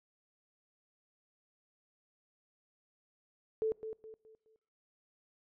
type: tone with echo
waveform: sine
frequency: 440 Hz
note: A4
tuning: in tune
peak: -29 dBFS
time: 3.62-3.72 s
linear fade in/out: 0 ms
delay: 210 ms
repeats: 4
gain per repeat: -9 dB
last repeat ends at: 4.56 s
effects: noise-tail reverb RT60 0.8 s tail -24 dB re dry